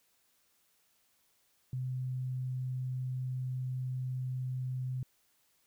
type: tone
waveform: sine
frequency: 128.2 Hz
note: C3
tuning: 35 cents flat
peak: -33 dBFS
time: 1.73-5.03 s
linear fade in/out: 2 ms
effects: white hiss -72 dBFS RMS until 5.66 s